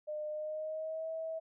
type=tone with pitch glide; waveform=sine; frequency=606 to 645.8 Hz; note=D#5 to E5; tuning=-46 to -36 cents; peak=-36 dBFS; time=0.07-1.4 s; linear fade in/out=20 ms; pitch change=+110 cents; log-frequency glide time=0.29-1.09 s; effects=none